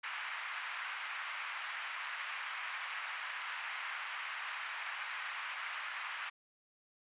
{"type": "band-pass noise", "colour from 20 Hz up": "white", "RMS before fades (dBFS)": -42, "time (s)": [0.03, 6.3], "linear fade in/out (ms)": 10, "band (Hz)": [1000, 2500], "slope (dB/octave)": 24, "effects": ["resampled to 8000 Hz"]}